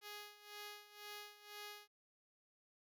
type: tone with tremolo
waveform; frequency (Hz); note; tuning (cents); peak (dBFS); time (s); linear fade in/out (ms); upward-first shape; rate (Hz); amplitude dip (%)
5% pulse; 415.3; G#4; 0; -37; 0.01-1.88; 50; sine; 2; 80
effects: none